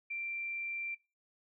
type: tone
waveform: sine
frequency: 2358 Hz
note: D7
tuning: 6 cents sharp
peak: -36 dBFS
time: 0.1-0.95 s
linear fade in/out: 10 ms
effects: noise-tail reverb RT60 0.3 s tail -22 dB re dry